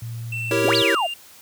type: tone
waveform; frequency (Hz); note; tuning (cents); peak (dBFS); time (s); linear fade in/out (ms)
sine; 115.7; A#2; -13; -28; 0.02-0.82; 0
type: tone with pitch glide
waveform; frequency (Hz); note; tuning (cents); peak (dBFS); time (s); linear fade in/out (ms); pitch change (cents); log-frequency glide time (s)
triangle; 2688 to 2797; E7 to F7; +33 to +2; -25; 0.32-1.14; 5; +69; 0.51-0.72
type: chord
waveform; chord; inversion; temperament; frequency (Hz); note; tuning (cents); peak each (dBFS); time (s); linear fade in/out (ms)
square; E diminished seventh; none; equal; 329.6 / 392 / 466.2 / 554.4; E4 / G4 / Bb4 / Db5; 0 / 0 / 0 / 0; -25; 0.51-0.95; 2
type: exponential two-way sweep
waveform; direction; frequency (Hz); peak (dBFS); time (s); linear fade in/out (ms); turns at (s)
sine; up then down; 220 to 4885 to 620; -19; 0.64-1.07; 10; 0.76
effects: white hiss -47 dBFS RMS until 1.41 s + high-pass 60 Hz 12 dB/octave